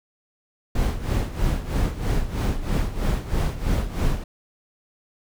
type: noise with tremolo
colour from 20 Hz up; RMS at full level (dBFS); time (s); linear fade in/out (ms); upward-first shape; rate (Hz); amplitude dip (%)
brown; -20; 0.75-4.24; 5; sine; 3.1; 75
effects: none